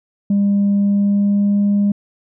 sine tone with pitch glide, 201.1 to 203 Hz, G3 to G#3, +44 to -39 cents, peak -10 dBFS, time 0.3-1.92 s, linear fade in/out 5 ms, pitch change +17 cents, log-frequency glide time 0.75-1.6 s, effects tanh soft clip ceiling -10 dBFS

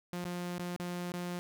sawtooth tone with dropouts, 176.7 Hz, F3, 21 cents sharp, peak -32 dBFS, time 0.13-1.39 s, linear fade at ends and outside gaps 0 ms, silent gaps 0.241-0.252 / 0.583-0.594 / 0.763-0.798 / 1.119-1.139 s, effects none

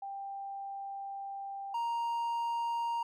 sine / triangle tone pair in turn, 790 / 934.5 Hz, G5 / A#5, +13 / +4 cents, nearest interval minor third, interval 291 cents, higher second, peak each -38 / -29 dBFS, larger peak second, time 0.02-1.74 / 1.74-3.03 s, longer first, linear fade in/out 5 ms, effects none

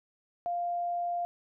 sine tone, 698 Hz, F5, 1 cent flat, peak -29 dBFS, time 0.46-1.25 s, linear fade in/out 0 ms, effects none

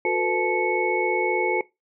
sine tone cluster, 362.2 / 445.8 / 501 / 868 / 2206 Hz, F#4 / A4 / B4 / A5 / C#7, -37 / +23 / +25 / -24 / -9 cents, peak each -25 / -27 / -28 / -27 / -25 dBFS, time 0.05-1.61 s, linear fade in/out 2 ms, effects noise-tail reverb RT60 0.2 s tail -20 dB re dry

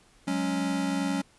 square chord, F# suspended second, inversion none, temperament equal, 185 / 207.7 / 277.2 Hz, F#3 / G#3 / C#4, 0 / 0 / 0 cents, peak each -32 / -35 / -29 dBFS, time 0.27-1.22 s, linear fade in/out 10 ms, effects pink hiss -60 dBFS RMS until 1.38 s + resampled to 24000 Hz

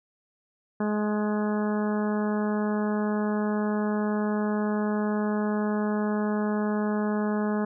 harmonic tone with a mistuned harmonic, 210.6 Hz, G#3, 24 cents sharp, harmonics 1 / 2 / 3 / 4 / 5 / 6 / 7 / 8, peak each -25 / -31 / -35 / -37 / -39 / -41 / -42 / -43 dBFS, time 0.8-7.65 s, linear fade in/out 5 ms, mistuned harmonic 6, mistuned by -19 cents, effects none

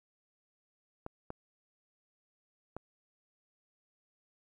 clicks, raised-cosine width 1 ms, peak -26 dBFS, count 3, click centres 1.064 / 1.304 / 2.766 s, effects 11-bit

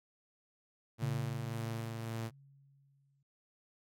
sawtooth tone with tremolo, 113.5 Hz, A#2, 46 cents flat, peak -33 dBFS, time 0.98-2.31 s, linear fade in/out 50 ms, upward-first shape sine, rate 1.8 Hz, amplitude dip 30%
sine tone with exponential decay, 138.59 Hz, C#3, in tune, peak -32 dBFS, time 1.02-3.23 s, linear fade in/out 5 ms, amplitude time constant 480 ms
effects noise-tail reverb RT60 0.1 s tail -26 dB re dry + AAC 64 kbps

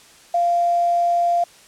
sine tone with quantisation, 693 Hz, F5, 14 cents flat, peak -15 dBFS, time 0.34-1.44 s, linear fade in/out 5 ms, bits 7, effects white hiss -48 dBFS RMS until 1.67 s + low-pass 9000 Hz 12 dB/octave

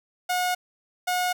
sawtooth tone pair in turn, 724 / 724 Hz, F#5 / F#5, -38 / -38 cents, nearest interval unison, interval 0 cents, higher neither, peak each -19 dBFS, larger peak neither, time 0.29-0.55 / 1.07-1.33 s, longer neither, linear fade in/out 10 ms, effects none

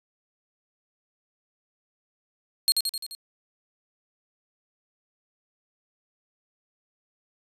sawtooth tone with echo, 4249 Hz, C8, 26 cents sharp, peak -14 dBFS, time 2.68-2.72 s, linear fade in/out 0 ms, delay 86 ms, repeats 5, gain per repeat -4 dB, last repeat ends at 3.15 s, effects resampled to 32000 Hz

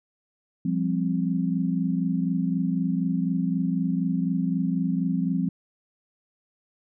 sine chord, F suspended second, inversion none, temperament equal with one note detuned, 174.61 / 198.62 / 261.6 Hz, F3 / G3 / C4, 0 / +23 / 0 cents, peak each -25 / -28 / -27 dBFS, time 0.65-5.49 s, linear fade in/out 5 ms, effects none

